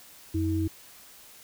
sine tone pair together, 90.22 / 321.5 Hz, F#2 / E4, -43 / -43 cents, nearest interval octave + minor seventh, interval 2200 cents, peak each -27 dBFS, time 0.34-0.68 s, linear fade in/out 10 ms, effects white hiss -51 dBFS RMS until 1.43 s

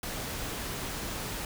pink noise, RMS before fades -36 dBFS, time 0.03-1.45 s, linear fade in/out 2 ms, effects none

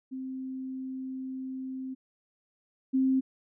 sine tone pair in turn, 261.6 / 263.4 Hz, C4 / C4, 0 / +12 cents, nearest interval unison, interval 12 cents, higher second, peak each -34 / -22 dBFS, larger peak second, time 0.11-1.95 / 2.93-3.21 s, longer first, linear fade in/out 20 ms, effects none

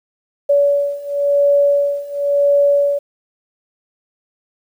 sine beating tone pair, 569 / 569.95 Hz, C#5 / C#5, +45 / +48 cents, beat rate 0.95 Hz, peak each -16 / -14 dBFS, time 0.49-2.99 s, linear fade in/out 10 ms, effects 8-bit

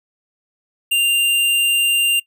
square tone, 2790 Hz, F7, 2 cents flat, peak -14 dBFS, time 0.91-2.2 s, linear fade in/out 10 ms, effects noise-tail reverb RT60 0.1 s tail -22 dB re dry

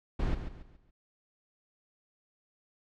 brown noise with echo, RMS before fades -29 dBFS, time 0.19-0.35 s, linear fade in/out 10 ms, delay 140 ms, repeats 4, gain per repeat -9 dB, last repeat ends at 0.91 s, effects low-pass 4000 Hz 12 dB/octave

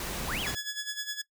pink noise, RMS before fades -35 dBFS, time 0-0.55 s, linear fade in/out 2 ms
sine linear two-way sweep, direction up then down, 250.8 to 3356 to 1019 Hz, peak -32 dBFS, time 0.25-0.5 s, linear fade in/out 50 ms, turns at 0.41 s
15% pulse tone with tremolo, 1694 Hz, G#6, 34 cents sharp, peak -24 dBFS, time 0.46-1.22 s, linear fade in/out 10 ms, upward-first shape sine, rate 9.7 Hz, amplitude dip 75%
effects noise-tail reverb RT60 0.1 s tail -20 dB re dry

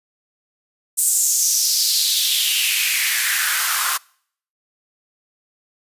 white noise with high-pass filter sweep, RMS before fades -18 dBFS, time 0.97-3.98 s, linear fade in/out 20 ms, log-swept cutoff 8400 to 1100 Hz, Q 3.8, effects noise-tail reverb RT60 0.6 s tail -26 dB re dry + resampled to 32000 Hz

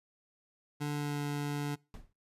25% pulse tone with pitch glide, 146.83 to 145.23 Hz, D3 to D3, 0 to -19 cents, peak -29 dBFS, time 0.8-1.76 s, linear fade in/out 20 ms, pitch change -19 cents, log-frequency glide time 0.91-1.2 s
brown noise with exponential decay, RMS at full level -38 dBFS, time 1.94-2.13 s, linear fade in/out 1 ms, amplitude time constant 41 ms
effects noise-tail reverb RT60 0.3 s tail -24 dB re dry + resampled to 32000 Hz

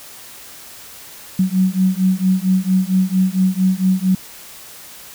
sine beating tone pair, 185 / 189.4 Hz, F#3 / F#3, 0 / +41 cents, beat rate 4.4 Hz, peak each -16 dBFS, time 1.39-4.15 s, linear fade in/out 5 ms, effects white hiss -38 dBFS RMS until 5.14 s

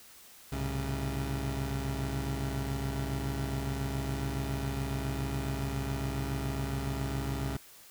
25% pulse tone cluster, 64.7 / 107.5 / 136.6 Hz, C2 / A2 / C#3, -19 / -40 / -25 cents, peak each -31 / -39 / -31 dBFS, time 0.52-7.57 s, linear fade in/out 5 ms, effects white hiss -54 dBFS RMS until 7.9 s

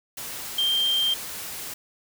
sine tone in noise, 3168 Hz, G7, 18 cents sharp, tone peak -20 dBFS, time 0.58-1.14 s, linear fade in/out 5 ms, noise white, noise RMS -35 dBFS, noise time 0.17-1.74 s, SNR +12 dB, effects none

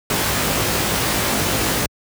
pink noise with comb filter, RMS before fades -19 dBFS, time 0.1-1.86 s, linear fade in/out 2 ms, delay 19 ms, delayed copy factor +0.8, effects high-pass 80 Hz 12 dB/octave

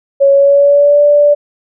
sine tone with pitch glide, 554.4 to 584 Hz, C#5 to D5, 0 to -10 cents, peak -4 dBFS, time 0.2-1.35 s, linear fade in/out 20 ms, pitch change +90 cents, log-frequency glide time 0.31-1.02 s, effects none

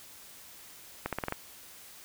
accelerating click train, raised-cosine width 0.5 ms, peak -16 dBFS, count 6, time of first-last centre 1.06-1.324 s, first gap 67 ms, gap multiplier 0.88, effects white hiss -51 dBFS RMS until 2.04 s

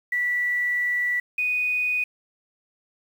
sine tone pair in turn, 1958 / 2484 Hz, B6 / D#7, -15 / -3 cents, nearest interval major third, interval 412 cents, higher second, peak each -21 dBFS, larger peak neither, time 0.12-1.2 / 1.38-2.04 s, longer first, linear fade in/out 5 ms, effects 8-bit

